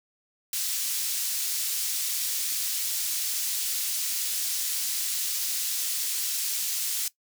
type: high-pass noise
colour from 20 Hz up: pink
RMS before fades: -29 dBFS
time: 0.53-7.08 s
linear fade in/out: 2 ms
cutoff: 5000 Hz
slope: 12 dB/octave
effects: noise-tail reverb RT60 0.1 s tail -18 dB re dry